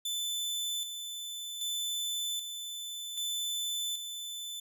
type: tone with tremolo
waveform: sawtooth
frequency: 3516 Hz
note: A7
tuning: 2 cents flat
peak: -29 dBFS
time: 0.05-4.6 s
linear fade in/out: 5 ms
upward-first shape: square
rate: 0.64 Hz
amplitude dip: 50%
effects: none